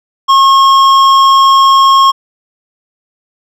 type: tone with hard clipping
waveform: sine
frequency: 1083 Hz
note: C#6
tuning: 41 cents flat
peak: -5 dBFS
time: 0.28-2.12 s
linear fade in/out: 20 ms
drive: 10 dB
effects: none